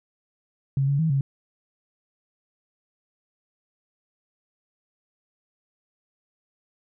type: tone with pitch steps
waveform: sine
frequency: 136.6 / 140.7 / 160.7 / 137.3 Hz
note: C#3 / C#3 / E3 / C#3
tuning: -25 / +26 / -44 / -16 cents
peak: -19 dBFS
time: 0.77-1.21 s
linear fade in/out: 2 ms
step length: 110 ms
effects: none